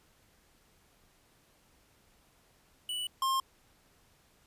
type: tone pair in turn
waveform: square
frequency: 2960 / 1064.2 Hz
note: F#7 / C6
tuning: 0 / +29 cents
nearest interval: octave + tritone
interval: 1771 cents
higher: first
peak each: -34 / -28 dBFS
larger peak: second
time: 2.89-3.07 / 3.22-3.4 s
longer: neither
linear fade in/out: 2 ms
effects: pink hiss -66 dBFS RMS until 4.46 s + resampled to 32000 Hz